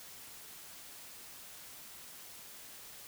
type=silence; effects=white hiss -51 dBFS RMS until 3.07 s